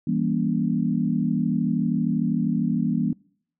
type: chord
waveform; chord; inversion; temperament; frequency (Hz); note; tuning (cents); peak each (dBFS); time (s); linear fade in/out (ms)
sine; E diminished seventh; none; just; 164.81 / 197.78 / 237.3 / 284.8; E3 / G3 / Bb3 / Db4; 0 / +16 / +31 / +47; -26 / -26 / -24 / -29; 0.07-3.13; 5
effects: noise-tail reverb RT60 0.6 s tail -25 dB re dry